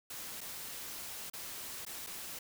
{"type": "noise with dropouts", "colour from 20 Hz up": "white", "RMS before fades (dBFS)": -44, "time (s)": [0.1, 2.39], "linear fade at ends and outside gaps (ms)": 5, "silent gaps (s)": [[0.407, 0.412], [1.3, 1.334], [1.852, 1.864], [2.065, 2.069]], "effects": []}